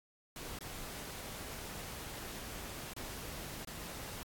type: noise with dropouts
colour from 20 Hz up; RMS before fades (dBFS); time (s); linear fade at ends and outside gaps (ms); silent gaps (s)
pink; -45; 0.36-4.23; 1; 0.588-0.61 / 2.935-2.964 / 3.648-3.673
effects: AAC 64 kbps